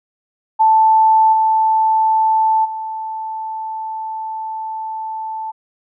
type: tone with level steps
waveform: sine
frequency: 880 Hz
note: A5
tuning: in tune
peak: -8 / -11 / -22 dBFS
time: 0.59-5.52 s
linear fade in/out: 20 ms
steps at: 1.32 / 2.64 s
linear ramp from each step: 20 ms
effects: none